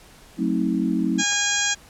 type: chord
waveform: sine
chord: F# diminished seventh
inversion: none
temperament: just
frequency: 185 / 222 / 266.4 / 319.7 Hz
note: F#3 / A3 / C4 / Eb4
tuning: 0 / +16 / +31 / +47 cents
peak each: -25 dBFS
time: 0.37-1.24 s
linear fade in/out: 50 ms
type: harmonic tone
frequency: 817 Hz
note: G#5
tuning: 29 cents flat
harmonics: 1 / 2 / 3 / 4 / 5 / 6 / 7 / 8 / 9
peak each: -34 / -25 / -30 / -27 / -33 / -34 / -30 / -26 / -28 dBFS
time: 1.18-1.75 s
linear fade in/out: 20 ms
type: clicks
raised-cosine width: 0.5 ms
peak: -26 dBFS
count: 2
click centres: 1.322 / 1.331 s
effects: pink hiss -49 dBFS RMS until 1.89 s + low-pass 12000 Hz 12 dB/octave